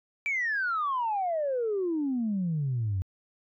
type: exponential sweep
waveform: sine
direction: down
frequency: 2349 to 90.1 Hz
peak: -25 dBFS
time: 0.26-3.02 s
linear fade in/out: 0 ms
effects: tanh soft clip ceiling -22 dBFS